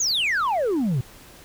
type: exponential sweep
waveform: sine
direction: down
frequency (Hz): 6950 to 116.54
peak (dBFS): -17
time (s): 0-1.01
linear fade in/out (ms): 5
effects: tanh soft clip ceiling -19 dBFS + pink hiss -47 dBFS RMS until 1.44 s